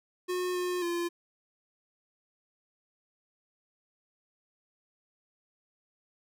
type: tone with pitch steps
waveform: square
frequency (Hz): 362.2 / 359.3 / 344.9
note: F#4 / F4 / F4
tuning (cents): -37 / +49 / -22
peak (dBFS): -30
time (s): 0.28-1.09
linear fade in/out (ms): 20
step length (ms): 270
effects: none